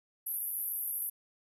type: band-pass noise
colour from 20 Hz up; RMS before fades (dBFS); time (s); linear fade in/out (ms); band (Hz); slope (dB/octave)
pink; -36; 0.26-1.1; 10; 11000 to 13000; 96
effects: none